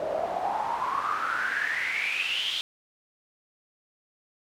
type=noise with band-pass filter sweep; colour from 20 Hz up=pink; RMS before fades=-29 dBFS; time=0-2.61 s; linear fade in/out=0 ms; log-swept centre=570 to 3400 Hz; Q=9.4; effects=none